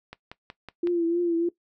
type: click train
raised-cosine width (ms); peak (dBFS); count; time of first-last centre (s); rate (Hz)
0.3; -23; 5; 0.13-0.872; 5.39
type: tone with vibrato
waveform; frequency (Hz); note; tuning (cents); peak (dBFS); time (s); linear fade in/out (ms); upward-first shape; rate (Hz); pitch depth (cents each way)
sine; 341.6; F4; -38; -21; 0.83-1.49; 5; triangle; 3.3; 57
effects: noise-tail reverb RT60 0.1 s tail -18 dB re dry